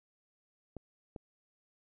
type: clicks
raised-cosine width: 2 ms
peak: -29 dBFS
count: 2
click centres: 0.767 / 1.162 s
effects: none